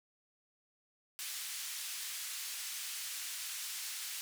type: band-pass noise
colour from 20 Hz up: white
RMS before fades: -42 dBFS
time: 1.19-4.21 s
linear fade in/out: 0 ms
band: 1900 to 11000 Hz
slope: 12 dB/octave
effects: none